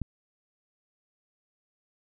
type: click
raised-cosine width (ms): 5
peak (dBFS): -19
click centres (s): 0.017
effects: none